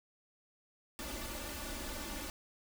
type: noise with comb filter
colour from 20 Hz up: pink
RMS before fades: -42 dBFS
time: 0.99-2.3 s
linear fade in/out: 0 ms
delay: 3.4 ms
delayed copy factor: +0.85
effects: none